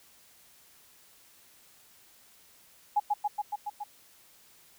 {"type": "tone with echo", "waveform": "sine", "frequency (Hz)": 830.6, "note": "G#5", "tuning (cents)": 0, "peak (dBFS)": -21, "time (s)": [2.96, 3], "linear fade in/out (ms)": 10, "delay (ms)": 140, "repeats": 6, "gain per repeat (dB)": -2, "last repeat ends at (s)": 3.84, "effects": ["white hiss -59 dBFS RMS until 4.78 s"]}